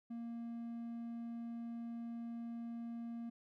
triangle tone, 233.1 Hz, A#3, in tune, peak -40 dBFS, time 0.1-3.3 s, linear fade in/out 10 ms, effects none

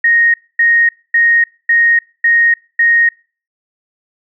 sine tone bursts, 1864.7 Hz, A#6, in tune, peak -7 dBFS, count 6, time 0.04-3.09 s, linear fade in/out 5 ms, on 300 ms, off 250 ms, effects noise-tail reverb RT60 0.4 s tail -25 dB re dry

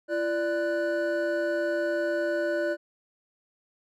triangle tone cluster, 339.4 / 589 / 1483 Hz, F4 / D5 / F#6, -49 / +5 / +4 cents, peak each -28 / -25 / -32 dBFS, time 0.08-2.77 s, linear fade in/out 50 ms, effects none

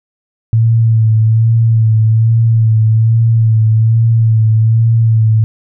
sine tone with vibrato, 112.2 Hz, A2, 34 cents sharp, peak -6 dBFS, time 0.53-5.44 s, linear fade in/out 0 ms, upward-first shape sine, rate 1.2 Hz, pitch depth 34 cents each way, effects none

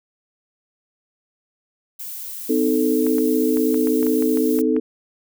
violet noise, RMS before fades -32 dBFS, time 1.99-4.62 s, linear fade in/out 10 ms
sine chord, A diminished, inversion first, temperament equal with one note detuned, 255.2 / 311.1 / 440 Hz, C4 / Eb4 / A4, -43 / 0 / 0 cents, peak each -20 dBFS, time 2.49-4.8 s, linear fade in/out 10 ms
clicks, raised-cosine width 0.5 ms, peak -20 dBFS, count 11, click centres 3.067 / 3.183 / 3.571 / 3.744 / 3.872 / 4.029 / 4.067 / 4.224 / 4.373 / 4.589 / 4.765 s
effects none

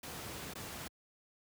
pink noise with dropouts, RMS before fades -44 dBFS, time 0.03-0.88 s, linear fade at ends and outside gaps 5 ms, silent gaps 0.537-0.553 s, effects high-pass 80 Hz 12 dB/octave

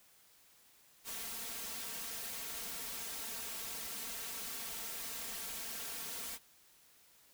white noise with comb filter, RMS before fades -43 dBFS, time 1.04-6.39 s, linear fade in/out 50 ms, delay 4.4 ms, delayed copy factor +0.75, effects white hiss -65 dBFS RMS until 7.33 s

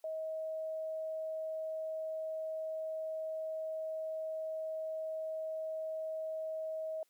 sine tone, 635 Hz, D#5, 35 cents sharp, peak -36 dBFS, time 0.04-7.03 s, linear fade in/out 2 ms, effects white hiss -75 dBFS RMS until 7.09 s + high-pass 300 Hz 12 dB/octave

